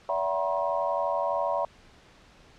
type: tone cluster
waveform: sine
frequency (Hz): 573 / 665 / 748 / 958 / 1069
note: D5 / E5 / F#5 / A#5 / C6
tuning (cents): -43 / +15 / +19 / +47 / +37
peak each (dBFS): -30 / -30 / -34 / -30 / -35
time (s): 0.09-1.65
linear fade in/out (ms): 2
effects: pink hiss -55 dBFS RMS until 2.58 s + low-pass 5000 Hz 12 dB/octave